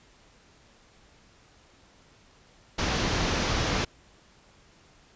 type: low-pass noise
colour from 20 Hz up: pink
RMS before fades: -27 dBFS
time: 2.78-3.85 s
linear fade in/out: 10 ms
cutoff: 6500 Hz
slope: 48 dB/octave
effects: pink hiss -58 dBFS RMS until 5.15 s + resampled to 16000 Hz